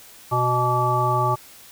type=harmonic tone with a mistuned harmonic; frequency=123.4 Hz; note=B2; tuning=1 cent flat; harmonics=1 / 3 / 5 / 7 / 9; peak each=-23 / -28 / -28 / -23 / -22 dBFS; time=0.31-1.36 s; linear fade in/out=20 ms; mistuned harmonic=9; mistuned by=+67 cents; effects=white hiss -46 dBFS RMS until 1.71 s